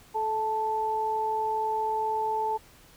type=tone pair together; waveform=sine; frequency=434.3 / 878 Hz; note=A4 / A5; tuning=-23 / -4 cents; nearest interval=octave; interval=1219 cents; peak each=-32 / -26 dBFS; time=0.14-2.58 s; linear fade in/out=20 ms; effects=pink hiss -55 dBFS RMS until 2.96 s